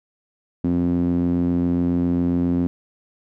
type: tone with band-pass filter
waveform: sawtooth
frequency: 87.31 Hz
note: F2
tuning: in tune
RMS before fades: -20 dBFS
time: 0.64-2.67 s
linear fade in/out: 0 ms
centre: 240 Hz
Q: 4.1
effects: none